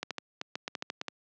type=clicks; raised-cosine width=0.2 ms; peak=-16 dBFS; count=11; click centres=0.03 / 0.107 / 0.183 / 0.414 / 0.555 / 0.679 / 0.752 / 0.824 / 0.901 / 1.014 / 1.083 s; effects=high-pass 200 Hz 12 dB/octave + low-pass 6000 Hz 12 dB/octave